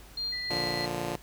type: tone with tremolo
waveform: sine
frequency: 4200 Hz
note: C8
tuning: 6 cents sharp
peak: -29 dBFS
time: 0.17-0.86 s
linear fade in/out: 5 ms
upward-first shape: triangle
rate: 3 Hz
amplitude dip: 50%
type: tone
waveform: sine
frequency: 1975.5 Hz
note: B6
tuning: in tune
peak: -36 dBFS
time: 0.32-0.86 s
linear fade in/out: 10 ms
type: chord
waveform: 10% pulse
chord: Bb major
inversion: none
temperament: just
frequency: 116.54 / 145.68 / 174.81 Hz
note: Bb2 / D3 / F3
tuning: 0 / -14 / +2 cents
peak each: -29 / -28 / -28 dBFS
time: 0.5-1.16 s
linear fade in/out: 5 ms
effects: added 50 Hz sine -51 dBFS peak until 1.22 s + pink hiss -53 dBFS RMS until 1.22 s